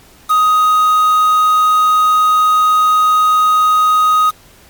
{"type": "tone with quantisation", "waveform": "triangle", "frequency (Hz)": 1252, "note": "D#6", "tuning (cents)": 10, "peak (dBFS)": -6, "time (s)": [0.29, 4.31], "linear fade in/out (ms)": 20, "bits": 4, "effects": ["pink hiss -44 dBFS RMS until 4.69 s", "MP3 96 kbps"]}